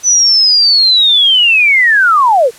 sine linear sweep, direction down, 6040 to 429.5 Hz, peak -5 dBFS, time 0.03-2.51 s, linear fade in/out 50 ms, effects white hiss -37 dBFS RMS until 2.58 s + low-pass 10000 Hz 12 dB/octave

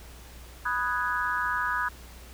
sine chord, G# minor seventh, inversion first, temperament equal, 987.8 / 1244.5 / 1480 / 1661.2 Hz, B5 / D#6 / F#6 / G#6, 0 / 0 / 0 / 0 cents, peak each -31 dBFS, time 0.65-1.89 s, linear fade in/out 10 ms, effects added 60 Hz sine -46 dBFS peak until 2.33 s + pink hiss -50 dBFS RMS until 2.33 s

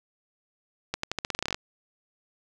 accelerating click train, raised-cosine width 0.2 ms, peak -11 dBFS, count 14, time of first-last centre 0.94-1.545 s, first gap 94 ms, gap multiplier 0.87, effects none

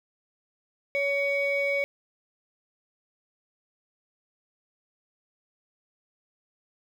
sine tone pair together, 561.8 / 2247 Hz, C#5 / C#7, +23 / +23 cents, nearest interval 2 octaves, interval 2400 cents, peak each -25 dBFS, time 0.95-1.84 s, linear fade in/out 0 ms, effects tanh soft clip ceiling -19 dBFS + 9-bit

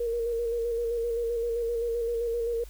sine tone with vibrato, 467 Hz, A#4, 3 cents sharp, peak -26 dBFS, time 0-2.64 s, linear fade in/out 5 ms, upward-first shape square, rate 7.7 Hz, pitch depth 28 cents each way, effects added 50 Hz sine -42 dBFS peak until 2.69 s + white hiss -55 dBFS RMS until 2.69 s

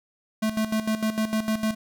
square tone with tremolo, 218.2 Hz, A3, 14 cents flat, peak -22 dBFS, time 0.42-1.75 s, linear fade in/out 10 ms, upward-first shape square, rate 6.6 Hz, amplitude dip 70%, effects none

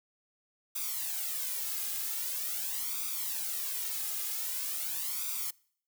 blue noise with flanger, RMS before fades -35 dBFS, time 0.75-5.51 s, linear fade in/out 10 ms, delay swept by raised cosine 0.83 to 2.43 ms, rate 0.44 Hz, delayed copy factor +0.95, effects noise-tail reverb RT60 0.6 s tail -25 dB re dry

